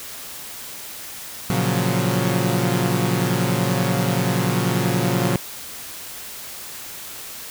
sawtooth chord, Gb major seventh, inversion first, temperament equal, 116.54 / 138.59 / 174.61 / 185 Hz, Bb2 / Db3 / F3 / Gb3, 0 / 0 / 0 / 0 cents, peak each -20 dBFS, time 1.5-5.36 s, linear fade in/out 0 ms, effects white hiss -35 dBFS RMS until 7.5 s

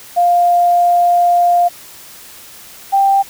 sine tone pair in turn, 701 / 786.8 Hz, F5 / G5, +6 / +6 cents, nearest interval major second, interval 200 cents, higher second, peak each -8 dBFS, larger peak neither, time 0.16-1.69 / 2.92-3.23 s, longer first, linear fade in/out 20 ms, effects white hiss -37 dBFS RMS until 3.29 s

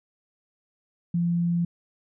sine tone, 171.8 Hz, F3, 28 cents flat, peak -21 dBFS, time 1.14-1.65 s, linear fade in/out 5 ms, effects none

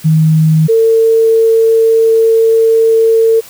sine tone pair in turn, 157.7 / 450.6 Hz, D#3 / A4, +24 / +41 cents, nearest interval octave + tritone, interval 1817 cents, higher second, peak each -5 dBFS, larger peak neither, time 0.04-0.68 / 0.68-3.41 s, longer second, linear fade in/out 20 ms, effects white hiss -35 dBFS RMS until 3.49 s

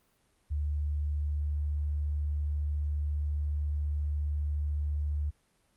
sine tone, 73.8 Hz, D2, 9 cents sharp, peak -28 dBFS, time 0.5-5.31 s, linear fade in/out 20 ms, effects pink hiss -70 dBFS RMS until 5.76 s + Opus 32 kbps

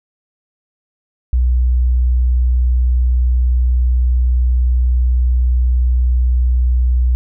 sine tone, 61.74 Hz, B1, in tune, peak -10 dBFS, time 1.33-7.15 s, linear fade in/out 0 ms, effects none

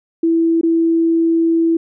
sine tone with dropouts, 330.3 Hz, E4, 4 cents sharp, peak -11 dBFS, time 0.23-1.77 s, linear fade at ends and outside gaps 5 ms, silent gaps 0.612-0.632 s, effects none

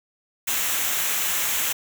white noise with comb filter, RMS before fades -24 dBFS, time 0.47-1.73 s, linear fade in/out 10 ms, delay 0.21 ms, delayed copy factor -0.55, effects none

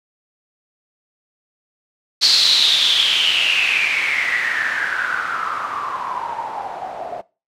blue noise with low-pass filter sweep, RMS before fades -19 dBFS, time 2.21-7.22 s, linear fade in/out 20 ms, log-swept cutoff 4500 to 660 Hz, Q 8.5, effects noise-tail reverb RT60 0.3 s tail -21 dB re dry

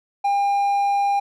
triangle tone, 803 Hz, G5, 41 cents sharp, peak -15 dBFS, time 0.24-1.2 s, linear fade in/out 10 ms, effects none

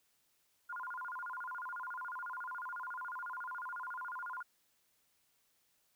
sine tone with vibrato, 1204 Hz, D6, 43 cents sharp, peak -40 dBFS, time 0.69-4.43 s, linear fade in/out 10 ms, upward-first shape square, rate 14 Hz, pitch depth 290 cents each way, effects white hiss -75 dBFS RMS until 5.95 s

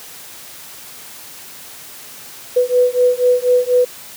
sine beating tone pair, 493.9 / 498 Hz, B4 / B4, 0 / +14 cents, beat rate 4.1 Hz, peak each -14 dBFS, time 2.56-3.85 s, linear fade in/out 10 ms, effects white hiss -36 dBFS RMS until 4.16 s + high-pass 80 Hz 12 dB/octave

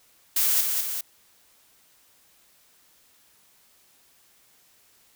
blue noise with echo, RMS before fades -22 dBFS, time 0.36-0.61 s, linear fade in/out 5 ms, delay 200 ms, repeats 2, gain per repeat -4 dB, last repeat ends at 1.01 s, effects white hiss -60 dBFS RMS until 5.15 s

